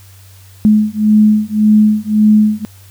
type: beating tone pair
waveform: sine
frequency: 212.2 / 214 Hz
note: G#3 / A3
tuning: +38 / -48 cents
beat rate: 1.8 Hz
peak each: -10 dBFS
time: 0.65-2.65 s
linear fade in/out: 0 ms
effects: added 96 Hz sine -38 dBFS peak until 2.9 s + white hiss -45 dBFS RMS until 2.9 s